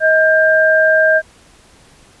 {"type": "tone pair together", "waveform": "sine", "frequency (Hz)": [632.2, 1593], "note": ["D#5", "G6"], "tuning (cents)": [27, 27], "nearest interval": "octave + major third", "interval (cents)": 1600, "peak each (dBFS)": -11, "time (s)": [0, 1.22], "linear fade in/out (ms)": 50, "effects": ["pink hiss -47 dBFS RMS until 2.2 s", "resampled to 24000 Hz"]}